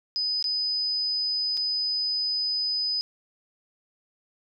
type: tone with dropouts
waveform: sine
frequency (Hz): 5000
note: D#8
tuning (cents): +8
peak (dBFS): -24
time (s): 0.16-3.01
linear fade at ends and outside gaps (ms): 0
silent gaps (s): 0.426-0.442 / 1.57-1.574
effects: none